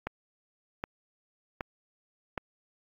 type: click train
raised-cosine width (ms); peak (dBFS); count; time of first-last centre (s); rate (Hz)
0.5; -17; 4; 0.07-2.378; 1.3
effects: AAC 32 kbps

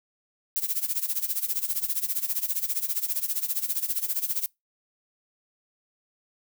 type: noise with tremolo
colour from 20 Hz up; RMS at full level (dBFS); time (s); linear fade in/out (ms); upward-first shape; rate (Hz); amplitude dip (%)
violet; -25; 0.56-4.46; 0; sine; 15; 85
effects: noise-tail reverb RT60 0.2 s tail -26 dB re dry

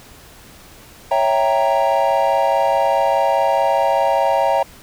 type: chord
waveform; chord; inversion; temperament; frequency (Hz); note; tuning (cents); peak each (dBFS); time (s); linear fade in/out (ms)
triangle; C# diminished seventh; none; equal; 554.4 / 659.3 / 784 / 932.3; C#5 / E5 / G5 / Bb5; 0 / 0 / 0 / 0; -17; 1.11-4.63; 5
effects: tanh soft clip ceiling -2 dBFS + pink hiss -43 dBFS RMS until 4.82 s

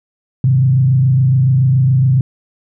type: tone with frequency modulation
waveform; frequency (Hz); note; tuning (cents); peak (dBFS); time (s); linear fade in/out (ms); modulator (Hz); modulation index
sine; 130.81; C3; 0; -8; 0.44-2.21; 2; 27.1; 0.57
effects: none

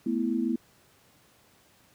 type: chord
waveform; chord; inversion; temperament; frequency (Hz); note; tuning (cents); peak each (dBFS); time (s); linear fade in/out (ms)
sine; A suspended second; none; equal; 220 / 246.9 / 329.6; A3 / B3 / E4; 0 / 0 / 0; -30 / -28 / -30; 0.06-0.56; 5
effects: pink hiss -61 dBFS RMS until 1.94 s + high-pass 80 Hz 12 dB/octave

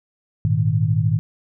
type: chord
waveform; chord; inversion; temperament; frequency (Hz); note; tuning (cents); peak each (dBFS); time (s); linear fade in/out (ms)
sine; Ab suspended second; none; just; 103.83 / 116.8 / 155.74; Ab2 / Bb2 / Eb3; 0 / +4 / +2; -20; 0.45-1.19; 0
effects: none

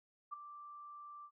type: tone with ADSR envelope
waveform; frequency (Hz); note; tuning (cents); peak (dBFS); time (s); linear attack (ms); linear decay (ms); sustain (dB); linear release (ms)
sine; 1174.7; D6; 0; -38; 0.31-1.31; 23; 10; -11; 67
effects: none

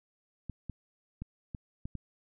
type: clicks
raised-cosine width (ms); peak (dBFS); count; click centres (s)
5; -26; 6; 0.497 / 0.697 / 1.22 / 1.548 / 1.855 / 1.953
effects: none

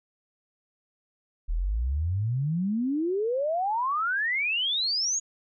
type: exponential sweep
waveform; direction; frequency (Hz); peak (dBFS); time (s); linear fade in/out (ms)
sine; up; 37.31 to 6830; -24; 1.48-5.2; 20
effects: none

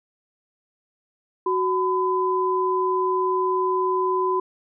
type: tone pair together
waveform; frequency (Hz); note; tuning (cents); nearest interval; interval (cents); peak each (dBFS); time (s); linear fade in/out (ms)
sine; 371.5 / 1008; F#4 / B5; +7 / +35; octave + perfect fourth; 1728; -22; 1.46-4.4; 5
effects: none

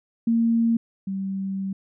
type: tone pair in turn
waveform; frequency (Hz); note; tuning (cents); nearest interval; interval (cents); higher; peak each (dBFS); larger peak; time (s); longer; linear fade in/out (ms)
sine; 230 / 193.41; A#3 / G3; -23 / -23; minor third; 300; first; -17 / -25; first; 0.27-0.77 / 1.07-1.73; second; 5
effects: none

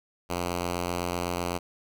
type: tone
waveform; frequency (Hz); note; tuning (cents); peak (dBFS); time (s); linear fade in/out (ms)
5% pulse; 87.9; F2; +12; -17; 0.29-1.59; 20
effects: none

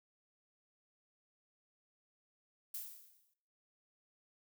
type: noise with exponential decay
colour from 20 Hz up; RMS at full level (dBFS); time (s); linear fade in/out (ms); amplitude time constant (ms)
violet; -41; 2.74-3.34; 5; 130
effects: noise-tail reverb RT60 0.7 s tail -20 dB re dry

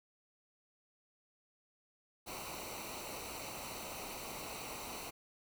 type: noise with comb filter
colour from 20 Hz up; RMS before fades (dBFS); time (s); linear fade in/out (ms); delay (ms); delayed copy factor
pink; -45; 2.26-5.11; 20; 0.59; -0.7
effects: none

